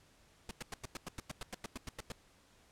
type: noise bursts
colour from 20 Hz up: pink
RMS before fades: -42 dBFS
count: 15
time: 0.49-2.12 s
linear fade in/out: 2 ms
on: 20 ms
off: 95 ms
effects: pink hiss -66 dBFS RMS until 2.71 s + low-pass 10000 Hz 12 dB/octave